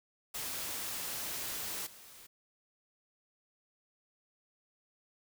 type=noise with level steps; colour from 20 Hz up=white; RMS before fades=-39 / -54 dBFS; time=0.34-2.27 s; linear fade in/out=10 ms; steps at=1.86 s; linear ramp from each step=10 ms; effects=none